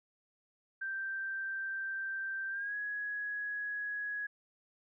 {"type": "tone with pitch glide", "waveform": "sine", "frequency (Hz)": [1568, 1670.9], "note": ["G6", "G#6"], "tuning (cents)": [0, 10], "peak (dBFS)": -35, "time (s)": [0.81, 4.27], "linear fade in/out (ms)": 10, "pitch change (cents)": 110, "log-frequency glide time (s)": [2.5, 2.75], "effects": []}